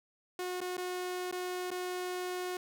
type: tone with dropouts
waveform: sawtooth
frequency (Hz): 362.7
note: F#4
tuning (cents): -34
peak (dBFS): -31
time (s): 0.39-2.57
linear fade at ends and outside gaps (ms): 2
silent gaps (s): 0.605-0.614 / 0.769-0.779 / 1.313-1.325 / 1.705-1.714
effects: none